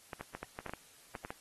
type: clicks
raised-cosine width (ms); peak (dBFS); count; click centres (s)
0.5; -26; 11; 0.132 / 0.21 / 0.35 / 0.43 / 0.589 / 0.663 / 0.695 / 0.736 / 1.152 / 1.249 / 1.305
effects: white hiss -60 dBFS RMS until 1.4 s + AAC 32 kbps